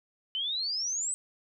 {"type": "exponential sweep", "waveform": "sine", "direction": "up", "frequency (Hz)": [3000, 8220], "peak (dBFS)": -29, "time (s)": [0.35, 1.14], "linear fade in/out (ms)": 0, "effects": []}